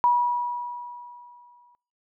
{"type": "tone with exponential decay", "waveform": "sine", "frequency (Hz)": 969, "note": "B5", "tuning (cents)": -33, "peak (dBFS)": -15, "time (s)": [0.04, 1.75], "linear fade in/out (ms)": 0, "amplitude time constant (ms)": 370, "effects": ["noise-tail reverb RT60 0.5 s tail -25 dB re dry"]}